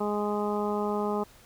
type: harmonic tone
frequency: 207.7 Hz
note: G#3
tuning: in tune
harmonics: 1 / 2 / 3 / 4 / 5 / 6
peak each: -31 / -30 / -36 / -34 / -37 / -38 dBFS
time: 0-1.24 s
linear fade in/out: 10 ms
effects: pink hiss -55 dBFS RMS until 1.45 s